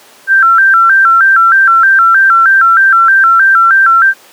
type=tone with vibrato; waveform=sine; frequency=1457 Hz; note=F#6; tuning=27 cents flat; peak=-3 dBFS; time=0.27-4.14 s; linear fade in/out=50 ms; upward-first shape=square; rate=3.2 Hz; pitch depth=130 cents each way; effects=pink hiss -39 dBFS RMS until 4.32 s + high-pass 400 Hz 12 dB/octave